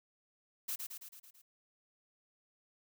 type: noise with echo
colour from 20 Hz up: blue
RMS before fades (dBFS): -38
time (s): 0.68-0.76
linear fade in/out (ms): 10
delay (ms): 110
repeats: 6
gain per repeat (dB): -4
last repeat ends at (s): 1.42
effects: none